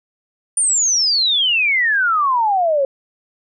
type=exponential sweep; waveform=sine; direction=down; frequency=9350 to 531 Hz; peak=-13 dBFS; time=0.57-2.85 s; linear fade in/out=2 ms; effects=none